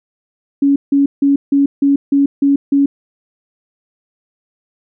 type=tone bursts; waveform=sine; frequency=280 Hz; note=C#4; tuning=18 cents sharp; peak=-8 dBFS; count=8; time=0.62-2.86 s; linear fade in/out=5 ms; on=140 ms; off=160 ms; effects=none